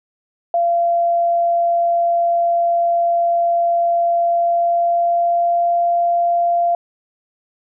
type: tone with pitch glide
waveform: sine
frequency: 686 to 690.8 Hz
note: F5 to F5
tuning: -31 to -19 cents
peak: -13 dBFS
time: 0.54-6.75 s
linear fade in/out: 2 ms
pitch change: +12 cents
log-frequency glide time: 4.24-5.74 s
effects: none